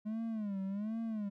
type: tone with vibrato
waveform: triangle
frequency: 209.2 Hz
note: G#3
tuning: 13 cents sharp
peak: -33 dBFS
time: 0.05-1.3 s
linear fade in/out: 20 ms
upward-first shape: sine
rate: 1.3 Hz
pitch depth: 150 cents each way
effects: none